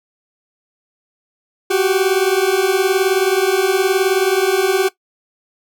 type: beating tone pair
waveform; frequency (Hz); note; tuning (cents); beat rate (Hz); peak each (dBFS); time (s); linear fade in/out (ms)
40% pulse; 370.1 / 389.1; F#4 / G4; 0 / -13; 19; -15; 1.7-4.89; 10
effects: noise-tail reverb RT60 0.1 s tail -17 dB re dry